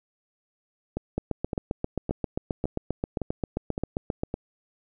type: two click trains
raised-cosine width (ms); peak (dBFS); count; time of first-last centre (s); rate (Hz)
2; -13 / -15; 24 / 7; 1.18-4.234 / 0.97-4.341; 7.53 / 1.78
effects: none